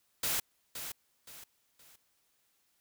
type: noise with echo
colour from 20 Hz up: white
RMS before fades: -32 dBFS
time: 0.23-0.4 s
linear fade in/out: 5 ms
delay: 520 ms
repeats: 3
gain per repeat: -9 dB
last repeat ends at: 1.96 s
effects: white hiss -74 dBFS RMS until 2.8 s